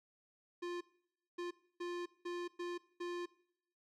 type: tone bursts at uneven times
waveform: square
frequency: 350.5 Hz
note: F4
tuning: 6 cents sharp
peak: -40 dBFS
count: 6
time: 0.62-0.81 / 1.38-1.51 / 1.8-2.06 / 2.25-2.48 / 2.59-2.78 / 3-3.26 s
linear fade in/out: 10 ms
effects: noise-tail reverb RT60 0.7 s tail -20 dB re dry + low-pass 5000 Hz 12 dB/octave